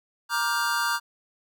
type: chord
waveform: square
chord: G minor seventh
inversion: first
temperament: just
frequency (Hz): 940.8 / 1176 / 1411.2 / 1568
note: Bb5 / D6 / F6 / G6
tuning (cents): +16 / +2 / +18 / 0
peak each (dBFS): -30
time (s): 0.29-1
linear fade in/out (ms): 50
effects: none